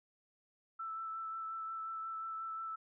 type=tone with vibrato; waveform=sine; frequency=1323 Hz; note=E6; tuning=6 cents sharp; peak=-39 dBFS; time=0.79-2.76 s; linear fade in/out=10 ms; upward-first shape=sine; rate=5.6 Hz; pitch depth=14 cents each way; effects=none